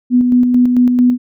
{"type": "tone with tremolo", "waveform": "sine", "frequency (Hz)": 247.3, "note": "B3", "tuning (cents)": 3, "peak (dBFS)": -6, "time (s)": [0.1, 1.18], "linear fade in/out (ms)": 50, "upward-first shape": "square", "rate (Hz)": 4.5, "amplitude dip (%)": 35, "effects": []}